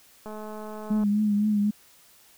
click train, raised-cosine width 1 ms, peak -26 dBFS, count 167, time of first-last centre 0.26-1.036 s, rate 214 Hz
sine tone with vibrato, 208.8 Hz, G#3, 10 cents sharp, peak -20 dBFS, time 0.9-1.71 s, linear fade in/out 10 ms, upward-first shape triangle, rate 3.9 Hz, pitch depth 51 cents each way
effects white hiss -56 dBFS RMS until 2.37 s

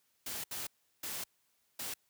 white noise bursts at uneven times, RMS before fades -40 dBFS, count 4, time 0.26-0.44 / 0.51-0.67 / 1.03-1.24 / 1.79-1.94 s, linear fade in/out 5 ms, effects white hiss -75 dBFS RMS until 2.09 s + high-pass 60 Hz 12 dB/octave

